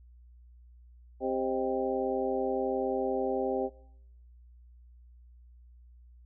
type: harmonic tone with a mistuned harmonic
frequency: 131.3 Hz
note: C3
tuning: 6 cents sharp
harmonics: 2 / 3 / 4 / 5 / 6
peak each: -35 / -32 / -33 / -37 / -36 dBFS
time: 1.2-3.7 s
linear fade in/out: 50 ms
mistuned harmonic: 5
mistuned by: -88 cents
effects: noise-tail reverb RT60 0.8 s tail -23 dB re dry + added 60 Hz sine -52 dBFS peak until 6.25 s